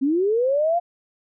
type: linear sweep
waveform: sine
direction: up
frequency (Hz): 256.5 to 711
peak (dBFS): -17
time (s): 0.01-0.8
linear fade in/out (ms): 20
effects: none